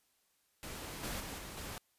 pink noise with level steps, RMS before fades -45 / -40 / -44 / -47 / -44 dBFS, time 0.63-1.78 s, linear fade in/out 0 ms, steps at 1.03 / 1.2 / 1.38 / 1.57 s, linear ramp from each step 5 ms, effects white hiss -75 dBFS RMS until 1.98 s + resampled to 32000 Hz

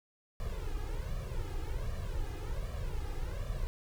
brown noise with flanger, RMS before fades -36 dBFS, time 0.4-3.67 s, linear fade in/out 0 ms, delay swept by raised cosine 1.7 to 2.46 ms, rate 1.3 Hz, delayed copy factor +1, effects none

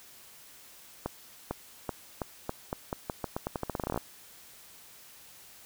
accelerating click train, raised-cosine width 1 ms, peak -17 dBFS, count 23, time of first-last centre 1.06-3.976 s, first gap 450 ms, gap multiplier 0.85, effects white hiss -53 dBFS RMS until 5.65 s

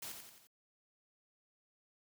white noise with echo, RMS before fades -45 dBFS, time 0.02-0.12 s, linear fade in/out 5 ms, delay 88 ms, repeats 4, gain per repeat -5 dB, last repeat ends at 0.472 s, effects none

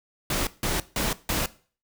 pink noise bursts, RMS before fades -26 dBFS, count 4, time 0.3-1.46 s, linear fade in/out 2 ms, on 170 ms, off 160 ms, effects noise-tail reverb RT60 0.4 s tail -18 dB re dry

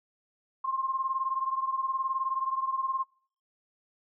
sine beating tone pair, 1057 / 1076 Hz, C6 / C6, +17 / +48 cents, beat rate 19 Hz, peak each -29 / -33 dBFS, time 0.64-3.04 s, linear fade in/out 10 ms, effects noise-tail reverb RT60 0.5 s tail -25 dB re dry

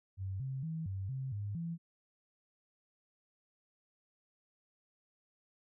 sine tone with pitch steps, 95.7 / 133.1 / 161.2 / 96.3 / 132.7 / 102.3 / 167.7 Hz, G2 / C3 / E3 / G2 / C3 / G#2 / E3, -41 / +30 / -38 / -30 / +25 / -26 / +30 cents, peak -36 dBFS, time 0.17-1.78 s, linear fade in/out 50 ms, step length 230 ms, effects none

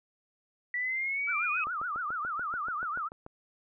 sine exponential sweep, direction up, 1946 to 2561 Hz, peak -29 dBFS, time 0.74-1.64 s, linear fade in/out 2 ms
sine tone with vibrato, 1318.5 Hz, E6, in tune, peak -31 dBFS, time 1.27-3.09 s, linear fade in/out 20 ms, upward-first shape triangle, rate 7.2 Hz, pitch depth 240 cents each way
click train, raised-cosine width 1 ms, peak -30 dBFS, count 12, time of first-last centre 1.67-3.264 s, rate 6.9 Hz
effects none

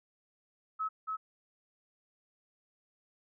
sine tone with echo, 1289 Hz, E6, 39 cents flat, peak -31 dBFS, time 0.79-0.89 s, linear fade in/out 20 ms, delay 280 ms, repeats 1, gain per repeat -2 dB, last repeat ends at 1.17 s, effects none

